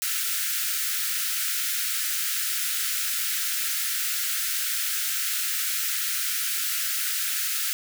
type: high-pass noise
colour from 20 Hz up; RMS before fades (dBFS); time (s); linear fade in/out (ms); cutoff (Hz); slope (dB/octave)
white; -27; 0.02-7.73; 0; 1300; 96
effects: none